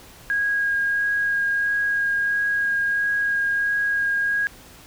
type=tone with vibrato; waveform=sine; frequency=1636 Hz; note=G#6; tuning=26 cents flat; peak=-19 dBFS; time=0.3-4.47 s; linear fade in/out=0 ms; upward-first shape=sine; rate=1.5 Hz; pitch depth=11 cents each way; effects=pink hiss -46 dBFS RMS until 4.86 s